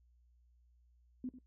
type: tone with echo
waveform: sine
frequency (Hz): 253.5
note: B3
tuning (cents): +45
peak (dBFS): -37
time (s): 1.24-1.29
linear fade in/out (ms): 2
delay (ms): 97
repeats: 1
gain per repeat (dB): -13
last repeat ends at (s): 1.387
effects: noise-tail reverb RT60 0.1 s tail -17 dB re dry + added 60 Hz sine -65 dBFS peak until 1.46 s